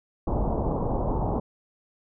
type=low-pass noise; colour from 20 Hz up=pink; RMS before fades=-26 dBFS; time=0.27-1.4 s; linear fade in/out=5 ms; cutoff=990 Hz; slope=48 dB/octave; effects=none